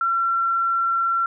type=tone; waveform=sine; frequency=1359 Hz; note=F6; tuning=48 cents flat; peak=-18 dBFS; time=0.01-1.26 s; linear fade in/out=2 ms; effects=none